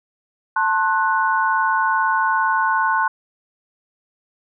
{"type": "chord", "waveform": "sine", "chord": "F# diminished", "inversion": "first", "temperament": "just", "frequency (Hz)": [888, 1065.6, 1480], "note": ["A5", "C6", "F#6"], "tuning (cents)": [16, 31, 0], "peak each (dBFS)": [-20, -20, -20], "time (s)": [0.56, 3.08], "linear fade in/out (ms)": 5, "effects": []}